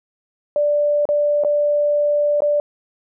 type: tone with dropouts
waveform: sine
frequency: 587.3 Hz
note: D5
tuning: in tune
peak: -14 dBFS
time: 0.56-2.6 s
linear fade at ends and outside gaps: 1 ms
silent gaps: 1.054-1.089 / 1.437-1.447 / 2.405-2.42 s
effects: none